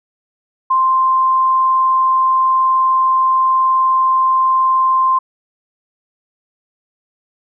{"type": "tone", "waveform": "sine", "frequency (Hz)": 1046.5, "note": "C6", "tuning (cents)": 0, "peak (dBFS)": -10, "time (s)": [0.7, 5.19], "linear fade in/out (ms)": 10, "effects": []}